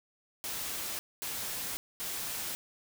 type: noise bursts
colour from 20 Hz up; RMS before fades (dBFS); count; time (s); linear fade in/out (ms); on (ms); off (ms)
white; -37; 3; 0.44-2.55; 0; 550; 230
effects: none